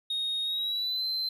triangle tone with pitch glide, 3729 to 4090 Hz, A#7 to C8, 0 to -40 cents, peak -26 dBFS, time 0.1-1.29 s, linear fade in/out 5 ms, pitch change +160 cents, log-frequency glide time 0.43-1.06 s, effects tanh soft clip ceiling -23 dBFS

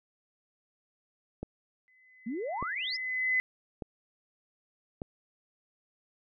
click train, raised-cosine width 2 ms, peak -23 dBFS, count 4, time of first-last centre 1.43-5.019 s, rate 0.836 Hz
sine tone with exponential growth, 2024 Hz, B6, 42 cents sharp, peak -23 dBFS, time 1.88-3.4 s, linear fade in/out 0 ms, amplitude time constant 330 ms
sine exponential sweep, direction up, 210.9 to 5480 Hz, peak -32 dBFS, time 2.26-2.97 s, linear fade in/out 10 ms
effects none

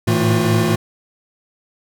square tone cluster, 107.5 / 111.7 / 162.2 / 222.9 / 355.4 Hz, A2 / A2 / E3 / A3 / F4, -40 / +27 / -28 / +23 / +30 cents, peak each -21 dBFS, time 0.07-0.76 s, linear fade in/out 10 ms, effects none

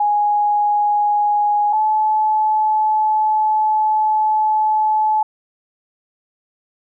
sine tone pair in turn, 830.6 / 861.4 Hz, G#5 / A5, 0 / -37 cents, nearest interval minor second, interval 63 cents, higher second, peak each -13 dBFS, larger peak neither, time 0-1.73 / 1.73-5.23 s, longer second, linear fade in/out 5 ms, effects none

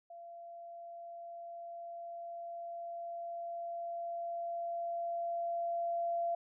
sine tone with level ramp, 684 Hz, F5, 36 cents flat, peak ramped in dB -47 to -31 dBFS, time 0.1-6.35 s, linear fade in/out 5 ms, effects none

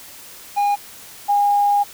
triangle / sine tone pair in turn, 815 / 815 Hz, G#5 / G#5, -33 / -33 cents, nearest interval unison, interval 0 cents, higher neither, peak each -13 dBFS, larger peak neither, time 0.56-0.76 / 1.28-1.84 s, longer second, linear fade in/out 20 ms, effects white hiss -40 dBFS RMS until 1.93 s

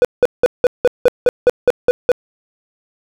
triangle tone bursts, 493.9 Hz, B4, in tune, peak -4 dBFS, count 11, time 0.02-2.117 s, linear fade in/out 0 ms, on 27 ms, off 180 ms, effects none

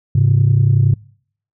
sine tone pair together, 105 / 135.67 Hz, G#2 / C#3, +19 / -37 cents, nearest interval major third, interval 444 cents, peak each -11 dBFS, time 0.15-0.94 s, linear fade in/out 5 ms, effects noise-tail reverb RT60 0.6 s tail -26 dB re dry + tanh soft clip ceiling -4 dBFS

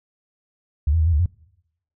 sine tone with pitch steps, 72.6 / 82.5 / 78.5 / 85.8 / 73.2 / 88.7 Hz, D2 / E2 / D#2 / F2 / D2 / F2, -19 / +2 / +16 / -30 / -5 / +27 cents, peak -15 dBFS, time 0.87-1.26 s, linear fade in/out 5 ms, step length 65 ms, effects noise-tail reverb RT60 0.8 s tail -22 dB re dry

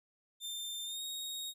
sawtooth tone with pitch glide, 3587 to 3754 Hz, A7 to A#7, +33 to +11 cents, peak -36 dBFS, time 0.4-1.54 s, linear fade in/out 50 ms, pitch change +78 cents, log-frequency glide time 0.84-1.03 s, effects none

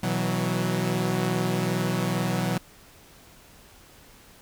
sawtooth chord, B suspended fourth, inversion none, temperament equal with one note detuned, 123.47 / 162.54 / 185 Hz, B2 / E3 / F#3, 0 / -24 / 0 cents, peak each -25 / -25 / -23 dBFS, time 0.03-2.58 s, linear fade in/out 5 ms, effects pink hiss -52 dBFS RMS until 4.41 s

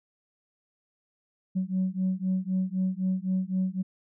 sine beating tone pair, 185 / 188.9 Hz, F#3 / F#3, 0 / +36 cents, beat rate 3.9 Hz, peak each -27 dBFS, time 1.55-3.83 s, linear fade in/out 20 ms, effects tanh soft clip ceiling -20 dBFS

